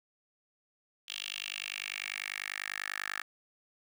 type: tone with high-pass filter sweep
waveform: 10% pulse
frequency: 50.1 Hz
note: G1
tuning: 38 cents sharp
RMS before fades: -39 dBFS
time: 1.08-3.22 s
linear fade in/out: 5 ms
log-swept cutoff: 3100 to 1600 Hz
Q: 3.8
effects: none